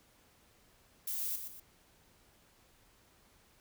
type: noise with echo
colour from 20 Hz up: violet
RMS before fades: -37 dBFS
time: 1.07-1.36 s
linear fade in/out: 5 ms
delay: 120 ms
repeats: 2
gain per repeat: -7 dB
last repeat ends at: 1.6 s
effects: pink hiss -66 dBFS RMS until 3.6 s